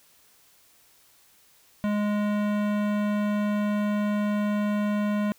sine tone with hard clipping, 207.7 Hz, G#3, in tune, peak -25 dBFS, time 1.84-5.32 s, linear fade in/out 0 ms, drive 18 dB, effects white hiss -59 dBFS RMS until 5.38 s

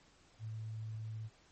sine tone, 110 Hz, A2, in tune, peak -40 dBFS, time 0.39-1.3 s, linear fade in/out 50 ms, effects pink hiss -66 dBFS RMS until 1.51 s + MP3 32 kbps

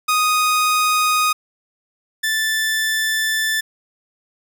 sawtooth tone pair in turn, 1244.5 / 1760 Hz, D#6 / A6, 0 / 0 cents, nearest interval tritone, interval 600 cents, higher second, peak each -11 / -14 dBFS, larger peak first, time 0.08-1.33 / 2.23-3.61 s, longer second, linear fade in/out 10 ms, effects none

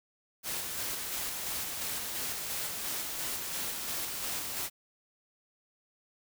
white noise with tremolo, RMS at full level -35 dBFS, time 0.43-4.7 s, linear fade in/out 50 ms, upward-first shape square, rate 2.9 Hz, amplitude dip 25%, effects none

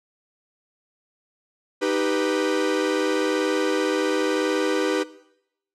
45% pulse chord, Eb augmented, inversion none, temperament equal, 311.1 / 392 / 493.9 Hz, Eb4 / G4 / B4, 0 / 0 / 0 cents, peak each -26 / -25 / -24 dBFS, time 1.81-5.04 s, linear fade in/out 20 ms, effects noise-tail reverb RT60 0.8 s tail -18 dB re dry + low-pass 7000 Hz 12 dB/octave

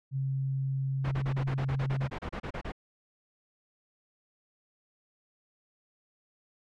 sine tone, 134.8 Hz, C#3, 48 cents flat, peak -28 dBFS, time 0.11-2.1 s, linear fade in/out 50 ms
pink noise bursts, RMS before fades -35 dBFS, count 16, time 1.04-2.721 s, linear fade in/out 10 ms, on 76 ms, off 31 ms
effects low-pass 2000 Hz 12 dB/octave

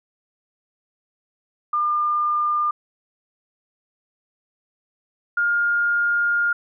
sine tone pair in turn, 1203 / 1414.2 Hz, D6 / F6, +41 / +21 cents, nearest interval minor third, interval 280 cents, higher second, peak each -18 / -17 dBFS, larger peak second, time 1.73-2.71 / 5.37-6.53 s, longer second, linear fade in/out 5 ms, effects none

